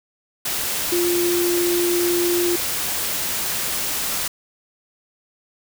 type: tone in noise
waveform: sine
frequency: 349.2 Hz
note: F4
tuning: in tune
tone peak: -18 dBFS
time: 0.92-2.56 s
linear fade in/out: 5 ms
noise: white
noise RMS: -24 dBFS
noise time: 0.45-4.28 s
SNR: +3 dB
effects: none